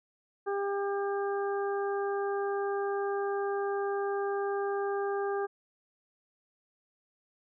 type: harmonic tone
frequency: 399.7 Hz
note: G4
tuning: 34 cents sharp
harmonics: 1 / 2 / 3 / 4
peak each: -30 / -36 / -40 / -42 dBFS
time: 0.46-5.47 s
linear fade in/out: 20 ms
effects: none